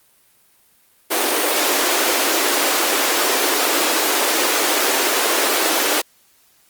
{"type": "high-pass noise", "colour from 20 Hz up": "pink", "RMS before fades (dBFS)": -18, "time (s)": [1.1, 6.02], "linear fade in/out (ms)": 20, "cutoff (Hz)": 290, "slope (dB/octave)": 48, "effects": ["white hiss -56 dBFS RMS until 6.69 s", "Opus 32 kbps"]}